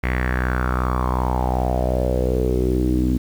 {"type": "tone with low-pass filter sweep", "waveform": "sawtooth", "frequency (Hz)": 62.7, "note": "B1", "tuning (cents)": 27, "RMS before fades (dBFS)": -20, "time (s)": [0.03, 3.18], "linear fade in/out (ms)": 10, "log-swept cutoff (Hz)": [2100, 270], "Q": 5.6, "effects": ["7-bit"]}